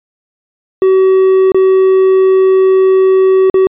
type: tone with dropouts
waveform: triangle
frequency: 379.2 Hz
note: F#4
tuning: 43 cents sharp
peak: -3 dBFS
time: 0.82-3.67 s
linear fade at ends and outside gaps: 1 ms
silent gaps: 1.519-1.545 / 3.499-3.542 s
effects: resampled to 8000 Hz